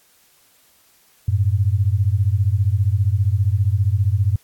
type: beating tone pair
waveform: sine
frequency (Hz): 93.2 / 108.2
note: F#2 / A2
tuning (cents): +13 / -29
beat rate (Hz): 15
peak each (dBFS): -17 / -18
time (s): 1.28-4.36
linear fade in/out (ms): 5
effects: white hiss -56 dBFS RMS until 4.43 s + AAC 64 kbps